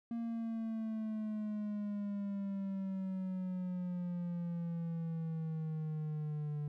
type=exponential sweep; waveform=triangle; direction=down; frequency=233.1 to 147.2 Hz; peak=-34 dBFS; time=0.11-6.68 s; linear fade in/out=2 ms; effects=none

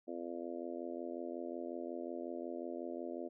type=harmonic tone; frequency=85.5 Hz; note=F2; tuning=36 cents flat; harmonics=3 / 4 / 5 / 6 / 7 / 8; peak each=-46 / -44 / -49 / -50 / -47 / -52 dBFS; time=0.07-3.29 s; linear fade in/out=20 ms; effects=none

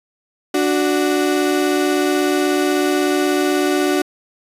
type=tone pair together; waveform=35% pulse; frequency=293.7 / 370 Hz; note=D4 / F#4; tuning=0 / 0 cents; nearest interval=major third; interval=400 cents; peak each=-16 dBFS; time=0.54-4.02 s; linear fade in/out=5 ms; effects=resampled to 32000 Hz

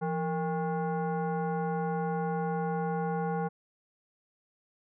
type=tone with frequency modulation; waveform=sine; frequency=170.4 Hz; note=F3; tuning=42 cents flat; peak=-28 dBFS; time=0.01-3.49 s; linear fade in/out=20 ms; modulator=633 Hz; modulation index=1.2; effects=none

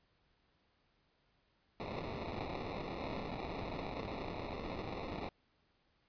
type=noise with sample-and-hold; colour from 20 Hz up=white; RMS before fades=-42 dBFS; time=1.8-5.29 s; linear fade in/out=0 ms; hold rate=1575 Hz; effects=pink hiss -75 dBFS RMS until 6.08 s + resampled to 11025 Hz

